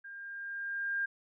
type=tone with level ramp; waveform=sine; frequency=1604 Hz; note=G6; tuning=39 cents sharp; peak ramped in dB=-44 to -29 dBFS; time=0.04-1.06 s; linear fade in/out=10 ms; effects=none